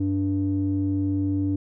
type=tone with low-pass filter; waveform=square; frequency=97 Hz; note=G2; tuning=18 cents flat; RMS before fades=-24 dBFS; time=0-1.56 s; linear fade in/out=5 ms; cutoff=300 Hz; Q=4.5; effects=none